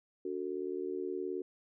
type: tone with amplitude modulation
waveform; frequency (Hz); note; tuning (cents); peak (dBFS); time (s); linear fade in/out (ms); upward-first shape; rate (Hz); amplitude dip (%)
sine; 369.5; F#4; -2; -30; 0.25-1.42; 5; sine; 79; 100
effects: none